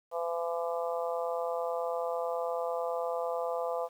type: harmonic tone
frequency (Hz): 169.1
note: E3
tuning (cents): +44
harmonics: 3 / 4 / 5 / 6 / 7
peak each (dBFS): -33 / -35 / -40 / -41 / -42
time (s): 0.11-3.89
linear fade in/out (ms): 50
effects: 10-bit